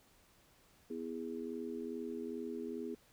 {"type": "harmonic tone", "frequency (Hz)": 82.41, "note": "E2", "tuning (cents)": 0, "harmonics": [3, 4, 5], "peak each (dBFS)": [-43, -45, -43], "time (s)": [0.9, 2.95], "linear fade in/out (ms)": 5, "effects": ["pink hiss -67 dBFS RMS until 3.12 s"]}